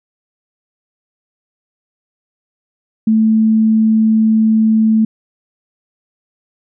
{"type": "tone", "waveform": "sine", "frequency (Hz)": 220, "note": "A3", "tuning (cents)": 0, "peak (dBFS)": -8, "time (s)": [3.07, 5.05], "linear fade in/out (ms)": 5, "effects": []}